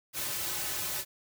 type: noise with comb filter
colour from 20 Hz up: white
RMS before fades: -34 dBFS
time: 0.13-1.05 s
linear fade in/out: 50 ms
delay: 4.3 ms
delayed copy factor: -0.9
effects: none